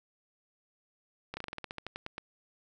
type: slowing click train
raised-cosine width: 0.3 ms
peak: -22 dBFS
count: 14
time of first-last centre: 1.34-2.181 s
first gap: 30 ms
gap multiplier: 1.12
effects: none